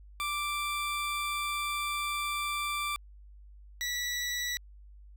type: tone pair in turn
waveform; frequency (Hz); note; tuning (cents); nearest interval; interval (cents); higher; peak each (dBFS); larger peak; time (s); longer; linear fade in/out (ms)
20% pulse; 1174.7 / 1951.9; D6 / B6; 0 / -21; major sixth; 879; second; -26; neither; 0.2-2.96 / 3.81-4.57; first; 0
effects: added 50 Hz sine -49 dBFS peak until 5.16 s